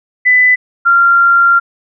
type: tone pair in turn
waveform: sine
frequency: 1999 / 1383.9 Hz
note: B6 / F6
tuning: +20 / -16 cents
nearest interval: tritone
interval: 636 cents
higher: first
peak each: -5 dBFS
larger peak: neither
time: 0.25-0.56 / 0.85-1.6 s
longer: second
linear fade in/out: 20 ms
effects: none